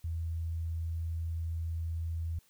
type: tone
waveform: sine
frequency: 82.41 Hz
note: E2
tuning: in tune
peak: -32 dBFS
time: 0.04-2.39 s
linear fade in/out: 5 ms
effects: white hiss -67 dBFS RMS until 2.49 s